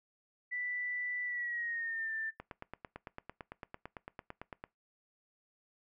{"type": "tone with pitch glide", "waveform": "sine", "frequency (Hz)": [1975.5, 1780.4], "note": ["B6", "A6"], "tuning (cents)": [0, 20], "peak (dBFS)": -35, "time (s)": [0.51, 2.31], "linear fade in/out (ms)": 20, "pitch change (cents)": -180, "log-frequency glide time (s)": [1.24, 2.13]}
{"type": "click train", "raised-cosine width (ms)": 0.5, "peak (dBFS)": -28, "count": 21, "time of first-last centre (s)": [2.4, 4.64], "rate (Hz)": 8.93}
{"effects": ["noise-tail reverb RT60 0.2 s tail -22 dB re dry"]}